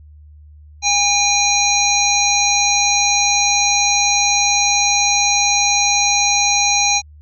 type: harmonic tone with a mistuned harmonic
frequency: 810 Hz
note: G#5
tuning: 43 cents flat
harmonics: 1 / 3 / 5 / 7 / 8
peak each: -19 / -19 / -19 / -19 / -19 dBFS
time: 0.82-7.02 s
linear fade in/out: 50 ms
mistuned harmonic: 7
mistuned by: +26 cents
effects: added 75 Hz sine -39 dBFS peak until 7.21 s